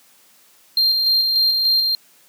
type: tone with tremolo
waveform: triangle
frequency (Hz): 4186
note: C8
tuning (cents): 0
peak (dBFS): -12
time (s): 0.77-1.95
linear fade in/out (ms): 2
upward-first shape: square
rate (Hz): 3.4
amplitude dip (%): 30
effects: white hiss -53 dBFS RMS until 2.28 s + high-pass 150 Hz 12 dB/octave